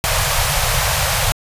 pink band-stop noise, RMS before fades -17 dBFS, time 0.04-1.32 s, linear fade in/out 0 ms, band 150 to 520 Hz, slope 48 dB/octave, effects resampled to 32000 Hz

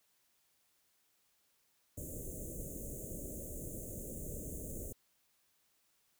pink band-stop noise, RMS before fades -44 dBFS, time 1.97-4.93 s, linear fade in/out 10 ms, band 620 to 6500 Hz, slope 96 dB/octave, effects white hiss -75 dBFS RMS until 6.19 s

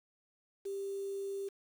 sine tone with quantisation, 394.4 Hz, G4, 11 cents sharp, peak -36 dBFS, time 0.65-1.49 s, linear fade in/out 10 ms, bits 9, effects none

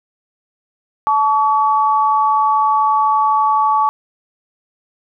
sine tone pair together, 867.8 / 1136 Hz, A5 / C#6, -24 / +42 cents, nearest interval perfect fourth, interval 466 cents, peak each -14 dBFS, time 1.07-3.89 s, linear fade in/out 0 ms, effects none

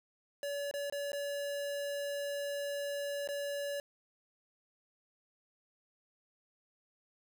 square tone with dropouts, 570 Hz, C#5, 48 cents sharp, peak -36 dBFS, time 0.43-3.8 s, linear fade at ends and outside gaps 1 ms, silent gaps 0.712-0.739 / 0.899-0.924 / 1.119-1.131 / 3.275-3.288 s, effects none

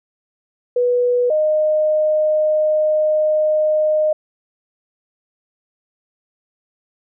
sine tone pair in turn, 490 / 615.4 Hz, B4 / D#5, -14 / -19 cents, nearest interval major third, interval 395 cents, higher second, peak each -13 dBFS, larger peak neither, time 0.76-1.3 / 1.3-4.13 s, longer second, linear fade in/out 5 ms, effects none

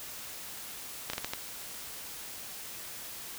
slowing click train, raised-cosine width 0.2 ms, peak -15 dBFS, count 5, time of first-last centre 1.1-1.335 s, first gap 34 ms, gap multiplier 1.38, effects white hiss -43 dBFS RMS until 3.38 s

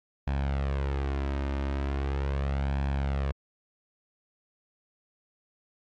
sawtooth tone with flanger, 69 Hz, C#2, 7 cents flat, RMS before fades -29 dBFS, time 0.27-3.32 s, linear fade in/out 5 ms, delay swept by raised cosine 1.2 to 3.3 ms, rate 0.39 Hz, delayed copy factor +0.55, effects low-pass 3000 Hz 12 dB/octave + AAC 64 kbps

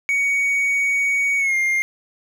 triangle tone with pitch glide, 2242 to 2116 Hz, C#7 to C7, +19 to +19 cents, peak -15 dBFS, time 0.09-1.82 s, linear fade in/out 0 ms, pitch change -100 cents, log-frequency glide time 1.38-1.55 s, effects none

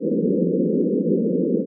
pink band-pass noise, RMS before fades -20 dBFS, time 0-1.66 s, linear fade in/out 50 ms, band 170 to 520 Hz, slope 96 dB/octave, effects none

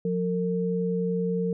sine tone pair together, 178.4 / 455.3 Hz, F3 / A#4, +37 / -41 cents, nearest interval octave + major third, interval 1622 cents, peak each -26 / -27 dBFS, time 0.05-1.53 s, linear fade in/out 2 ms, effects none

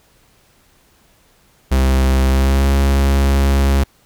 45% pulse tone with pitch glide, 66 to 68.45 Hz, C2 to C#2, +16 to -21 cents, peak -11 dBFS, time 1.71-3.84 s, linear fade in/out 10 ms, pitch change +63 cents, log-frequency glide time 2.27-2.69 s, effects pink hiss -54 dBFS RMS until 4.05 s

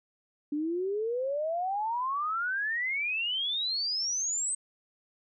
sine exponential sweep, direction up, 287.7 to 8360 Hz, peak -28 dBFS, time 0.52-4.55 s, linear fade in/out 5 ms, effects none

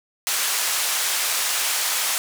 white band-pass noise, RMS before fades -23 dBFS, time 0.27-2.18 s, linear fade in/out 0 ms, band 760 to 11000 Hz, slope 12 dB/octave, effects none

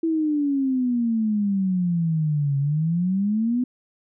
sine exponential two-way sweep, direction down then up, 331 to 137.7 to 253.5 Hz, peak -19 dBFS, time 0.03-3.64 s, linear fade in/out 5 ms, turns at 2.58 s, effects none

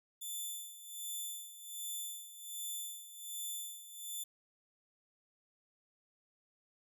5% pulse tone with tremolo, 3520 Hz, A7, in tune, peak -31 dBFS, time 0.21-4.24 s, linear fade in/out 10 ms, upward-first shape sine, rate 1.3 Hz, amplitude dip 75%, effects none

